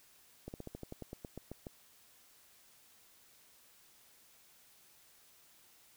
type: slowing click train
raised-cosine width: 2 ms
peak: -30 dBFS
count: 13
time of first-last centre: 0.48-1.668 s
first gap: 59 ms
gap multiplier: 1.09
effects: white hiss -64 dBFS RMS until 5.96 s